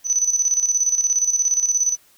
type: tone with tremolo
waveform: sine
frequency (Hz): 6000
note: F#8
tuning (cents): +23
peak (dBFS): -14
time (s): 0.04-1.97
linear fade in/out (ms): 50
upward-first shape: square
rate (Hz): 17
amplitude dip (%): 65
effects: white hiss -55 dBFS RMS until 2.17 s